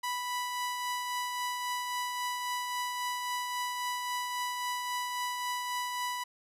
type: tone with tremolo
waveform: sawtooth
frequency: 987 Hz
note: B5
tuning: 1 cent flat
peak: -27 dBFS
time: 0.03-6.24 s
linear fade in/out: 10 ms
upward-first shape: triangle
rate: 3.7 Hz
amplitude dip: 35%
effects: resampled to 32000 Hz